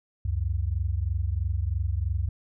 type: tone pair together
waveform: sine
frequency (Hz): 68.9 / 91.97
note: C#2 / F#2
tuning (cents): -10 / -10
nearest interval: perfect fourth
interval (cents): 500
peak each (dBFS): -27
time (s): 0.25-2.29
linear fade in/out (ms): 5
effects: none